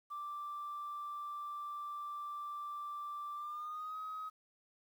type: tone with pitch glide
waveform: sine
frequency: 1174.7 to 1266.3 Hz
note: D6 to D#6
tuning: 0 to +30 cents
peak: -39 dBFS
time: 0.1-4.3 s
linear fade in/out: 20 ms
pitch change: +130 cents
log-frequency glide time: 3.35-3.97 s
effects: tanh soft clip ceiling -37 dBFS + 11-bit